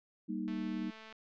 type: chord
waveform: sine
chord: Eb major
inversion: first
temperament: just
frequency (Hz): 194.45 / 233.3 / 311.1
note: G3 / Bb3 / Eb4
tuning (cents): -14 / +2 / 0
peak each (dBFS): -39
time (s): 0.28-0.91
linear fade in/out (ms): 20
type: click train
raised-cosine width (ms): 0.2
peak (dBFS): -33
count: 143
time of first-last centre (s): 0.48-1.125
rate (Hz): 220
effects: low-pass 3000 Hz 12 dB/octave